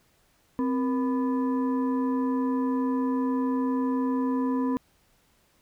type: tone with frequency modulation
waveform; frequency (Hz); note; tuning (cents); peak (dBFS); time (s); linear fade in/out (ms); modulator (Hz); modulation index
sine; 260.9; C4; -5; -23; 0.59-4.77; 0; 734; 0.61
effects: pink hiss -65 dBFS RMS until 5.61 s